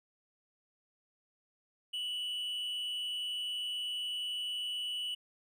triangle tone with amplitude modulation, 2956 Hz, F#7, 2 cents flat, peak -31 dBFS, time 1.93-5.15 s, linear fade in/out 10 ms, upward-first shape sine, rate 211 Hz, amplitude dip 45%, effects none

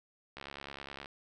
click train, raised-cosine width 0.3 ms, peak -27 dBFS, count 49, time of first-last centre 0.37-1.059 s, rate 69.7 Hz, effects none

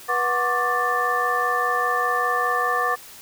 sine tone cluster, 487.9 / 735 / 1089 / 1174 / 1767 Hz, B4 / F#5 / C#6 / D6 / A6, -21 / -12 / -31 / -1 / +7 cents, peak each -28 / -27 / -28 / -23 / -25 dBFS, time 0.08-2.96 s, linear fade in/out 20 ms, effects white hiss -43 dBFS RMS until 3.21 s

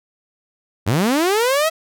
sawtooth linear sweep, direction up, 84.6 to 659.3 Hz, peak -11 dBFS, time 0.86-1.7 s, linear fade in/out 20 ms, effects none

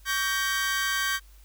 sawtooth chord, G diminished, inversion second, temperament just, 1128.9 / 1568 / 1881.6 Hz, Db6 / G6 / Bb6, +31 / 0 / +16 cents, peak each -28 / -23 / -29 dBFS, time 0.05-1.2 s, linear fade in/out 50 ms, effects added 50 Hz sine -49 dBFS peak until 1.44 s + white hiss -60 dBFS RMS until 1.44 s

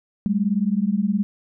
sine beating tone pair, 194 / 213 Hz, G3 / G#3, -18 / +44 cents, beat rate 19 Hz, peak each -21 dBFS, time 0.26-1.23 s, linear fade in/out 0 ms, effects none

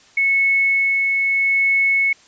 sine tone with tremolo, 2200 Hz, C#7, 14 cents flat, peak -13 dBFS, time 0.17-2.13 s, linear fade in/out 5 ms, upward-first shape sine, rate 0.78 Hz, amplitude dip 25%, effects white hiss -50 dBFS RMS until 2.27 s + resampled to 16000 Hz

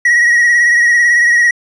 triangle tone with vibrato, 1908 Hz, A#6, 40 cents sharp, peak -5 dBFS, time 0.05-1.51 s, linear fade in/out 5 ms, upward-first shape sine, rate 18 Hz, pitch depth 38 cents each way, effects resampled to 22050 Hz

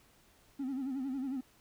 triangle tone with vibrato, 266.3 Hz, C4, 31 cents sharp, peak -31 dBFS, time 0.59-1.41 s, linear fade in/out 10 ms, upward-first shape sine, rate 11 Hz, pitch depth 97 cents each way, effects tanh soft clip ceiling -29 dBFS + pink hiss -65 dBFS RMS until 1.6 s

